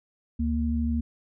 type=tone pair together; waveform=sine; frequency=73.42 / 233.1 Hz; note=D2 / A#3; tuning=0 / 0 cents; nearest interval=octave + minor sixth; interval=2000 cents; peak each=-26 dBFS; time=0.39-1.01 s; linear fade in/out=10 ms; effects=none